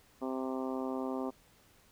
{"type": "harmonic tone", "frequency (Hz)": 130.81, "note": "C3", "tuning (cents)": 0, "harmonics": [2, 3, 4, 5, 6, 7, 8, 9], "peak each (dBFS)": [-36, -40, -42, -44, -46, -47, -48, -49], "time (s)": [0.21, 1.31], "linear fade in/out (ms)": 20, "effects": ["pink hiss -64 dBFS RMS until 1.91 s"]}